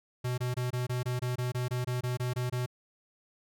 square tone bursts, 124.4 Hz, B2, 13 cents sharp, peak -30 dBFS, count 15, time 0.24-2.662 s, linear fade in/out 10 ms, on 140 ms, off 23 ms, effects none

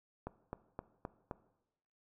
click train, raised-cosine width 1 ms, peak -26 dBFS, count 5, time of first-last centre 0.27-1.312 s, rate 3.84 Hz, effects noise-tail reverb RT60 0.9 s tail -17 dB re dry

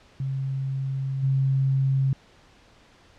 sine tone with level steps, 134.7 Hz, C#3, 49 cents flat, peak -25 / -19 dBFS, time 0.2-2.13 s, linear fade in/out 2 ms, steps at 1.22 s, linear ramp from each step 20 ms, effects pink hiss -55 dBFS RMS until 3.18 s + low-pass 5000 Hz 12 dB/octave

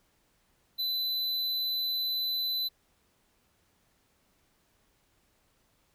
square tone, 4009 Hz, B7, 25 cents sharp, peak -29 dBFS, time 0.78-2.69 s, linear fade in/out 20 ms, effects pink hiss -70 dBFS RMS until 5.94 s

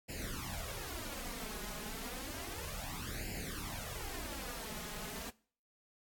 pink noise with flanger, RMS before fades -43 dBFS, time 0.08-5.31 s, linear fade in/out 20 ms, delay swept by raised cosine 0.41 to 4.81 ms, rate 0.31 Hz, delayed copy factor +0.85, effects noise-tail reverb RT60 0.5 s tail -23 dB re dry + AAC 64 kbps

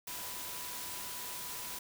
sine tone in noise, 987.8 Hz, B5, in tune, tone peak -51 dBFS, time 0.07-1.79 s, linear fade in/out 5 ms, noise white, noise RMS -42 dBFS, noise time 0.07-1.79 s, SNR -12 dB, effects none

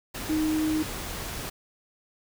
sine tone in noise, 311.1 Hz, D#4, in tune, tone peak -23 dBFS, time 0.29-0.83 s, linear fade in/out 10 ms, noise pink, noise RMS -35 dBFS, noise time 0.14-1.5 s, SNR +9 dB, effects none

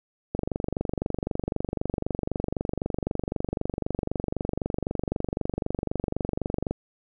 click train, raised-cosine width 2 ms, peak -13 dBFS, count 153, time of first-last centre 0.35-6.71 s, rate 23.9 Hz, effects none

